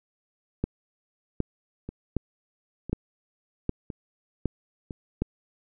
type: two click trains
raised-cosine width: 3 ms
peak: -22 / -12 dBFS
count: 4 / 7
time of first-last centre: 1.89-4.908 / 0.64-5.22 s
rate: 0.994 / 1.31 Hz
effects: none